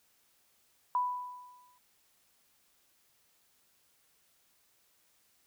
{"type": "tone with exponential decay", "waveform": "sine", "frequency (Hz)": 991, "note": "B5", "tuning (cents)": 6, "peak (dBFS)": -25, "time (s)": [0.95, 1.78], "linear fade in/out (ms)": 1, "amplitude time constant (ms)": 180, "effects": ["white hiss -70 dBFS RMS until 5.46 s"]}